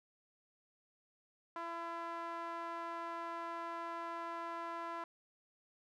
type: tone with band-pass filter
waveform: sawtooth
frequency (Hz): 336.7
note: E4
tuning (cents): +37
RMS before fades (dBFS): -43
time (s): 1.56-5.04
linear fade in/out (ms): 2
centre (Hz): 1100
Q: 2.6
effects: none